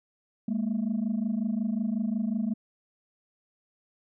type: tone pair together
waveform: sine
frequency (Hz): 205.9 / 231.4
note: G#3 / A#3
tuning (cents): -15 / -13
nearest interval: major second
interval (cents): 202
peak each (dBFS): -27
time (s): 0.48-2.54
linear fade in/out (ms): 5
effects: tanh soft clip ceiling -22 dBFS